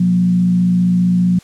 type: tone with frequency modulation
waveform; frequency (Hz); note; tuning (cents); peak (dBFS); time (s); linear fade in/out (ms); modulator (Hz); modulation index
sine; 180; F#3; -47; -10; 0-1.39; 5; 55.2; 0.4
effects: white hiss -45 dBFS RMS until 1.43 s + low-pass 8000 Hz 12 dB/octave